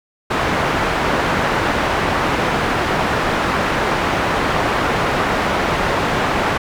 white low-pass noise, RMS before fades -18 dBFS, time 0.3-6.58 s, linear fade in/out 10 ms, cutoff 1400 Hz, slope 12 dB/octave, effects none

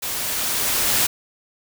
white noise with level ramp, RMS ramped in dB -27 to -18 dBFS, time 0.02-1.07 s, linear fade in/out 10 ms, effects none

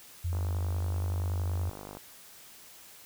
sine tone with pitch glide, 86.4 to 87.35 Hz, F2 to F2, -18 to +1 cents, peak -28 dBFS, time 0.24-1.7 s, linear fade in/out 10 ms, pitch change +19 cents, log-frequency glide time 0.92-1.09 s
click train, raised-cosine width 1 ms, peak -28 dBFS, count 84, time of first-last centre 0.33-1.97 s, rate 50.6 Hz
effects white hiss -52 dBFS RMS until 3.05 s

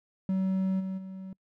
triangle tone with level steps, 189.7 Hz, F#3, 43 cents sharp, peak -23 / -29 / -36 dBFS, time 0.29-1.33 s, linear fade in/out 2 ms, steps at 0.79 / 0.97 s, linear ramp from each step 20 ms, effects noise-tail reverb RT60 0.1 s tail -26 dB re dry

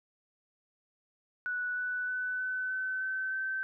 sine tone with pitch steps, 1477 / 1488.1 / 1499.3 / 1510.7 / 1522 / 1533.5 / 1545.1 Hz, F#6 / F#6 / F#6 / F#6 / F#6 / G6 / G6, -3 / +9 / +22 / +36 / +48 / -38 / -25 cents, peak -31 dBFS, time 1.46-3.63 s, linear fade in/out 0 ms, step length 310 ms, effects none

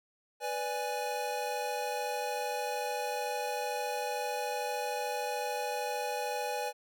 square chord, G# diminished, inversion first, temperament equal, 493.9 / 587.3 / 830.6 Hz, B4 / D5 / G#5, 0 / 0 / 0 cents, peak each -38 / -40 / -36 dBFS, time 0.4-6.73 s, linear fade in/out 50 ms, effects none

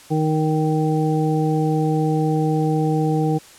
harmonic tone, 155.9 Hz, D#3, 4 cents sharp, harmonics 1 / 2 / 3 / 5, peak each -19 / -22 / -24 / -26 dBFS, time 0.1-3.39 s, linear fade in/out 20 ms, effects white hiss -45 dBFS RMS until 3.58 s + low-pass 10000 Hz 12 dB/octave

